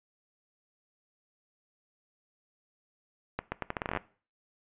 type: accelerating click train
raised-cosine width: 0.5 ms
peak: -16 dBFS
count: 13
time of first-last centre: 3.39-3.972 s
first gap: 130 ms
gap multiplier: 0.79
effects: noise-tail reverb RT60 0.4 s tail -19 dB re dry + resampled to 8000 Hz